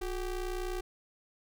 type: ring-modulated tone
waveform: square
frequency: 196 Hz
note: G3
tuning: in tune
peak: -31 dBFS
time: 0.01-0.81 s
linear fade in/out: 10 ms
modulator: 166 Hz
effects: none